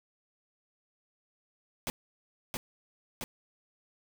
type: noise with echo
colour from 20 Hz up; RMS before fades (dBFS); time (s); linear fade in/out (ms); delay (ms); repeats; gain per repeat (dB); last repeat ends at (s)
pink; -34; 1.87-1.9; 0; 670; 2; -2; 3.24
effects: none